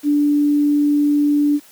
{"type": "tone with quantisation", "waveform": "sine", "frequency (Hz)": 292.1, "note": "D4", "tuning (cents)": -9, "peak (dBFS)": -12, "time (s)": [0.03, 1.6], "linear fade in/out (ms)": 50, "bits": 7, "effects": ["white hiss -47 dBFS RMS until 1.71 s", "high-pass 150 Hz 12 dB/octave"]}